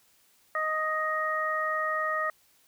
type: harmonic tone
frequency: 624 Hz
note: D#5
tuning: 5 cents sharp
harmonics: 1 / 2 / 3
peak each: -33 / -29 / -31 dBFS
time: 0.55-2.3 s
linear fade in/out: 2 ms
effects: white hiss -64 dBFS RMS until 2.67 s